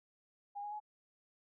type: tone with pitch steps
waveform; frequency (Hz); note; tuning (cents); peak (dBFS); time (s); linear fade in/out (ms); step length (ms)
sine; 813 / 828.2 / 843.6; G#5 / G#5 / G#5; -37 / -5 / +27; -40; 0.55-0.802; 20; 84
effects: none